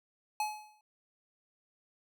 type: tone with exponential decay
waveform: square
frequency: 850 Hz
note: G#5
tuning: 40 cents sharp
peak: -29 dBFS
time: 0.4-0.81 s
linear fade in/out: 2 ms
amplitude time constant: 89 ms
effects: none